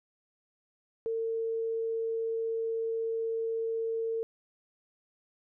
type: tone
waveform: sine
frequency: 452.7 Hz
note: A4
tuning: 49 cents sharp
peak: -29 dBFS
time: 1.06-4.23 s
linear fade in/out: 0 ms
effects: none